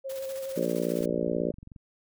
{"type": "tone with vibrato", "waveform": "sine", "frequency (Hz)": 535, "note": "C5", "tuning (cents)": 38, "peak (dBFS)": -32, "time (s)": [0.04, 0.67], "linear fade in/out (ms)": 20, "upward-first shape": "sine", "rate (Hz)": 12, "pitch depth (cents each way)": 20}
{"type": "noise with tremolo", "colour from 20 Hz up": "white", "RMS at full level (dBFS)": -44, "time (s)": [0.09, 1.06], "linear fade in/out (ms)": 10, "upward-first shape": "square", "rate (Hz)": 15, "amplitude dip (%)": 50}
{"type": "harmonic tone", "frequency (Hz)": 58.27, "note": "A#1", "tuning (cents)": 0, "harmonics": [3, 4, 5, 6, 7, 8, 9, 10], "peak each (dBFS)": [-34, -34, -34, -34, -34, -34, -34, -34], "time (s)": [0.56, 1.52], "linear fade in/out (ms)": 10}
{"type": "click train", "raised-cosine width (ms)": 5, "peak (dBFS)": -33, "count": 18, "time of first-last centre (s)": [1.01, 1.762], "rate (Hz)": 22.6}
{"effects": []}